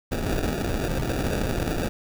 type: noise with sample-and-hold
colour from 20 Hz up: pink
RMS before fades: -26 dBFS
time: 0.11-1.89 s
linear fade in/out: 10 ms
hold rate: 1050 Hz
effects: none